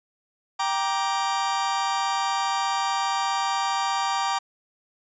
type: chord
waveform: 40% pulse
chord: G minor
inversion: none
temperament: just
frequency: 784 / 940.8 / 1176 Hz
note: G5 / Bb5 / D6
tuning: 0 / +16 / +2 cents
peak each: -26 / -27 / -27 dBFS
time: 0.59-4.39 s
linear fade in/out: 10 ms
effects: resampled to 16000 Hz